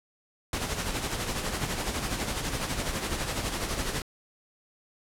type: noise with tremolo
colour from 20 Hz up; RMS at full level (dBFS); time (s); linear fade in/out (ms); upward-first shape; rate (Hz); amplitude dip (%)
pink; -29; 0.53-4.02; 2; sine; 12; 50
effects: low-pass 11000 Hz 12 dB/octave